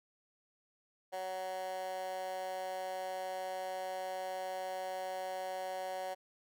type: tone with high-pass filter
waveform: 15% pulse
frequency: 186.7 Hz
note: F#3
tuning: 16 cents sharp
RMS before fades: -40 dBFS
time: 1.12-6.15 s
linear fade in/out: 20 ms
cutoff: 650 Hz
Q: 4.4
effects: none